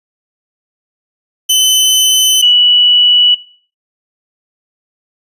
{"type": "tone pair in turn", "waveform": ["sawtooth", "sine"], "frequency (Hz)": [3038, 2948], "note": ["F#7", "F#7"], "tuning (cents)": [45, -7], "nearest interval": "minor second", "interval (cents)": 52, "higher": "first", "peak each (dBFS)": -4, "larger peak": "neither", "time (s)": [[1.49, 2.42], [2.42, 3.35]], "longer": "neither", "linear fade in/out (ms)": 10, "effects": ["noise-tail reverb RT60 0.4 s tail -17 dB re dry", "resampled to 32000 Hz"]}